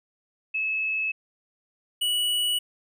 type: tone pair in turn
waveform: sine / square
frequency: 2594 / 2940 Hz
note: E7 / F#7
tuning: -28 / -12 cents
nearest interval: major second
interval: 216 cents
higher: second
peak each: -24 / -23 dBFS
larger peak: second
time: 0.54-1.12 / 2.01-2.59 s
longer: neither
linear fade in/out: 10 ms
effects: none